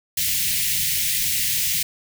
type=band-stop noise; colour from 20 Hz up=white; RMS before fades=-22 dBFS; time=0.17-1.83 s; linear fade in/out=5 ms; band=190 to 1900 Hz; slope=48 dB/octave; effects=none